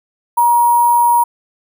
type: tone with sample-and-hold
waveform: sine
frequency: 951 Hz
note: A#5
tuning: 34 cents sharp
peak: -8 dBFS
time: 0.37-1.24 s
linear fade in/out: 10 ms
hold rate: 11025 Hz
effects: none